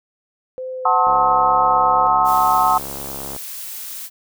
sine tone with vibrato, 513 Hz, C5, 34 cents flat, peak -25 dBFS, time 0.58-2.07 s, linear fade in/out 0 ms, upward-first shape triangle, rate 2.2 Hz, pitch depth 10 cents each way
sine chord, F# diminished seventh, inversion none, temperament just, 740 / 888 / 1065.6 / 1278.7 Hz, F#5 / A5 / C6 / Eb6, 0 / +16 / +31 / +47 cents, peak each -18 dBFS, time 0.85-2.78 s, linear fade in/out 5 ms
click train, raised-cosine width 1 ms, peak -18 dBFS, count 159, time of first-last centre 1.07-3.363 s, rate 68.9 Hz
blue noise, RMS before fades -31 dBFS, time 2.24-4.1 s, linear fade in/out 50 ms
effects none

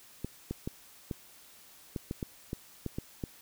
clicks, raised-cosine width 3 ms, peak -21 dBFS, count 11, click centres 0.246 / 0.51 / 0.675 / 1.112 / 1.962 / 2.111 / 2.228 / 2.531 / 2.863 / 2.985 / 3.238 s, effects white hiss -56 dBFS RMS until 3.41 s

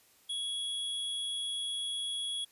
square tone, 3344 Hz, G#7, 11 cents sharp, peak -34 dBFS, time 0.29-2.45 s, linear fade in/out 10 ms, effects white hiss -64 dBFS RMS until 2.51 s + resampled to 32000 Hz

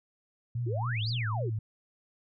sine tone with vibrato, 114.4 Hz, A#2, 32 cents flat, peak -29 dBFS, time 0.55-1.59 s, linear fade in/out 5 ms, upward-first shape sine, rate 3.7 Hz, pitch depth 100 cents each way
sine exponential two-way sweep, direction up then down, 317.1 to 5040 to 317.1 Hz, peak -34 dBFS, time 0.66-1.5 s, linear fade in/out 10 ms, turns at 1.09 s
effects none

